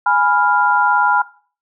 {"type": "chord", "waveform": "sine", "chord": "F diminished", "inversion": "first", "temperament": "equal", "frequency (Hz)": [830.6, 987.8, 1396.9], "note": ["Ab5", "Cb6", "F6"], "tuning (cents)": [0, 0, 0], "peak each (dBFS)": -16, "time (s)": [0.06, 1.22], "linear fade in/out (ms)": 5, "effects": ["noise-tail reverb RT60 0.4 s tail -18 dB re dry"]}